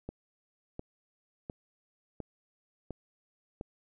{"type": "click train", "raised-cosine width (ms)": 2, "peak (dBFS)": -25, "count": 6, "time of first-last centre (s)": [0.09, 3.611], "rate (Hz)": 1.42, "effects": []}